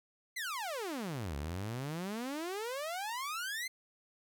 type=exponential two-way sweep; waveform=sawtooth; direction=down then up; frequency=2119 to 68 to 2119 Hz; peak=-33 dBFS; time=0.36-3.68 s; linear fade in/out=10 ms; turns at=1.36 s; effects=none